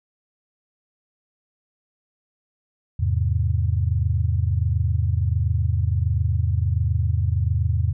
sine chord, E augmented, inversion none, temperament equal, 82.41 / 103.83 / 130.81 Hz, E2 / G#2 / B#2, 0 / 0 / 0 cents, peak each -21 / -22 / -26 dBFS, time 2.99-7.93 s, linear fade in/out 10 ms, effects none

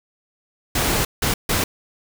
pink noise bursts at uneven times, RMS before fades -20 dBFS, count 3, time 0.75-1.05 / 1.22-1.34 / 1.49-1.64 s, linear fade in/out 5 ms, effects none

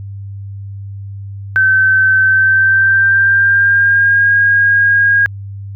sine tone with pitch glide, 1539 to 1630.5 Hz, G6 to G#6, -32 to -32 cents, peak -7 dBFS, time 1.56-5.26 s, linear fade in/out 0 ms, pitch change +100 cents, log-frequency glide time 2.21-4.33 s, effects added 99 Hz sine -24 dBFS peak until 5.75 s

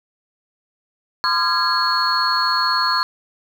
sine tone cluster, 1025 / 1209 / 1375 / 1651 / 4329 Hz, C6 / D6 / F6 / G#6 / C#8, -36 / +50 / -27 / -11 / -42 cents, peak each -20 / -24 / -24 / -24 / -20 dBFS, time 1.24-3.03 s, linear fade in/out 0 ms, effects tanh soft clip ceiling -4 dBFS + 7-bit

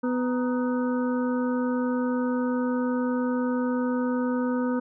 harmonic tone with a mistuned harmonic, 249.6 Hz, B3, 19 cents sharp, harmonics 1 / 2 / 4 / 5 / 6, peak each -24 / -30 / -36 / -38 / -40 dBFS, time 0.03-4.8 s, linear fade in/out 10 ms, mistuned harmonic 4, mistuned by -110 cents, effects none

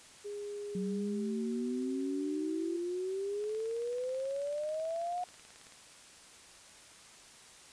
sine tone with pitch glide, 410 to 378.1 Hz, G#4 to F#4, -22 to +38 cents, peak -38 dBFS, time 0.24-2.78 s, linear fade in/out 20 ms, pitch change -140 cents, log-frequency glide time 1.07-1.45 s
sine exponential sweep, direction up, 185 to 727 Hz, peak -33 dBFS, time 0.75-5.24 s, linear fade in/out 2 ms
click train, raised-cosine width 0.2 ms, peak -37 dBFS, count 43, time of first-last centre 3.44-5.723 s, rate 18.4 Hz
effects white hiss -55 dBFS RMS until 7.72 s + resampled to 22050 Hz

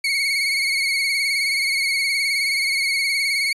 30% pulse tone with vibrato, 2200 Hz, C#7, 14 cents flat, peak -16 dBFS, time 0.04-3.53 s, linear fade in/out 5 ms, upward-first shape sine, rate 19 Hz, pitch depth 50 cents each way, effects resampled to 24000 Hz

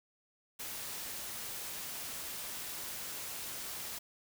white noise, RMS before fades -42 dBFS, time 0.59-3.99 s, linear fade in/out 10 ms, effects none

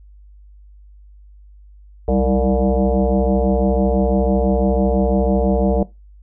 sine tone with frequency modulation, 198 Hz, G3, 18 cents sharp, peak -13 dBFS, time 2.08-5.83 s, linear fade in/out 2 ms, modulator 130 Hz, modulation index 3.5, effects noise-tail reverb RT60 0.2 s tail -19 dB re dry + added 50 Hz sine -41 dBFS peak until 6.22 s

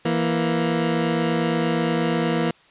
20% pulse tone pair together, 166.1 / 234.9 Hz, E3 / A#3, +13 / +13 cents, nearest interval tritone, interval 600 cents, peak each -17 / -18 dBFS, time 0.05-2.51 s, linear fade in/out 5 ms, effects white hiss -54 dBFS RMS until 2.7 s + resampled to 8000 Hz

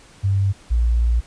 sine tone pair in turn, 98 / 58.27 Hz, G2 / A#1, 0 / 0 cents, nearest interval major sixth, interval 900 cents, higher first, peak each -15 / -14 dBFS, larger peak second, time 0.23-0.53 / 0.7-1.21 s, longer second, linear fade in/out 20 ms, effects pink hiss -48 dBFS RMS until 1.26 s + resampled to 22050 Hz

